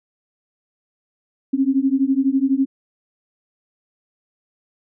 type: beating tone pair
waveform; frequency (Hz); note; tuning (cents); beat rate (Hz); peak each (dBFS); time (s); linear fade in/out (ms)
sine; 263.5 / 275.5; C4 / C#4; +12 / -11; 12; -18; 1.53-2.66; 10
effects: none